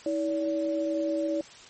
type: tone pair together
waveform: sine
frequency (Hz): 321.6 / 573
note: E4 / D5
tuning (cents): -43 / -43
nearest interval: minor seventh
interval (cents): 1000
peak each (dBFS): -28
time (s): 0.06-1.41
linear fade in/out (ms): 2
effects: white hiss -49 dBFS RMS until 1.69 s + MP3 32 kbps